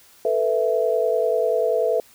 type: chord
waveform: sine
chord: A suspended second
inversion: none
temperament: equal with one note detuned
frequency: 443.6 / 493.9 / 659.3 Hz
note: A4 / B4 / E5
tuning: +14 / 0 / 0 cents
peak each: -22 dBFS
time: 0.25-2 s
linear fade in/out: 2 ms
effects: white hiss -52 dBFS RMS until 2.14 s